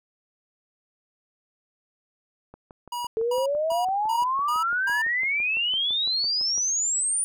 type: click train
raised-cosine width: 1 ms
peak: -30 dBFS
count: 25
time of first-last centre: 2.54-6.58 s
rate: 5.94 Hz
type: tone bursts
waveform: square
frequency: 964 Hz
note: B5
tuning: 42 cents flat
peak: -29 dBFS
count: 6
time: 2.92-5.02 s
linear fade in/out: 5 ms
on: 150 ms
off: 240 ms
type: exponential sweep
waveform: sine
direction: up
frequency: 440 to 9550 Hz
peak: -22 dBFS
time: 3.17-7.24 s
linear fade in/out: 0 ms
effects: none